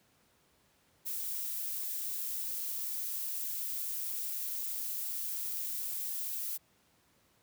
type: noise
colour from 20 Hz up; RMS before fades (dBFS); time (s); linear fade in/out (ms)
violet; -37; 1.05-6.58; 20
effects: pink hiss -69 dBFS RMS until 7.42 s + high-pass 80 Hz 12 dB/octave